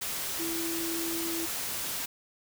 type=tone in noise; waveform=sine; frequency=332.2 Hz; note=E4; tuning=13 cents sharp; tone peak=-33 dBFS; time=0.39-1.46 s; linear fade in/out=10 ms; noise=white; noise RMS=-34 dBFS; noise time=0.01-2.06 s; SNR=-2 dB; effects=none